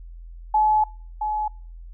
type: tone pair in turn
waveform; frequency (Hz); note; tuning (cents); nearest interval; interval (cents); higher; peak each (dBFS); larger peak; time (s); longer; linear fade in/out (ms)
sine; 856 / 851.2; A5 / G#5; -48 / +42; unison; 10; first; -15 / -22; first; 0.54-0.84 / 1.21-1.48; first; 5
effects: noise-tail reverb RT60 0.5 s tail -25 dB re dry + added 42 Hz sine -37 dBFS peak until 1.93 s